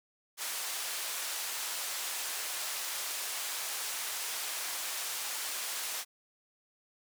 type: band-pass noise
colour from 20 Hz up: white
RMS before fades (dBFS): -37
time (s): 0.37-6.05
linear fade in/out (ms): 50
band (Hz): 630 to 12000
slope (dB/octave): 12
effects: none